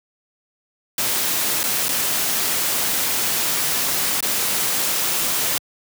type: noise with dropouts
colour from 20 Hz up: white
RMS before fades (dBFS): -21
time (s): 0.98-5.58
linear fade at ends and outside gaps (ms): 2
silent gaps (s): 1.632-1.638 / 1.884-1.89 / 4.206-4.226
effects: high-pass 100 Hz 12 dB/octave